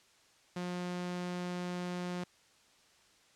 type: tone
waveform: sawtooth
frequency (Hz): 178.3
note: F3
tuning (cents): +36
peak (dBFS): -32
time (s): 0.56-2.24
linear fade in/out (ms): 5
effects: white hiss -65 dBFS RMS until 3.35 s + low-pass 7000 Hz 12 dB/octave